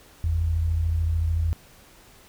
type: tone pair together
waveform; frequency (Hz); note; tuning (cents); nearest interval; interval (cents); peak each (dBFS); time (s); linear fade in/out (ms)
sine; 48.8 / 82.41; G1 / E2; -7 / 0; major sixth; 907; -29 / -21; 0.24-1.53; 0
effects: pink hiss -52 dBFS RMS until 2.28 s